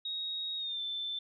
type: tone with pitch glide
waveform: sine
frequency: 3770 to 3538 Hz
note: A#7 to A7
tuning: +19 to +9 cents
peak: -34 dBFS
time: 0.05-1.19 s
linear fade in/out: 5 ms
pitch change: -110 cents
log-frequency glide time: 0.57-0.81 s
effects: none